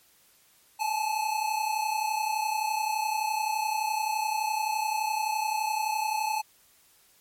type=tone pair together; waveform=square; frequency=842.3 / 874 Hz; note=G#5 / A5; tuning=+24 / -12 cents; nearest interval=minor second; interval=64 cents; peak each=-31 / -29 dBFS; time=0.79-6.42 s; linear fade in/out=20 ms; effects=white hiss -61 dBFS RMS until 7.2 s + MP3 64 kbps